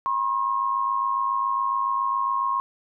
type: tone pair together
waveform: sine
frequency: 969 / 1076.2 Hz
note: B5 / C6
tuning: -33 / +48 cents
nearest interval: major second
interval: 181 cents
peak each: -29 / -22 dBFS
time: 0.06-2.6 s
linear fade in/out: 0 ms
effects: none